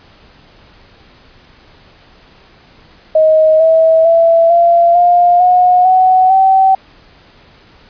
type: tone with pitch steps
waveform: sine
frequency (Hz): 629 / 647.1 / 665.6 / 684.7 / 704.4 / 724.6 / 745.4 / 766.8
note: D#5 / E5 / E5 / F5 / F5 / F#5 / F#5 / G5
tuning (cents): +19 / -32 / +17 / -34 / +15 / -36 / +13 / -38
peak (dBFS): -5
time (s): 3.15-6.75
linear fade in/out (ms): 5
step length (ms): 450
effects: pink hiss -44 dBFS RMS until 7.89 s + resampled to 11025 Hz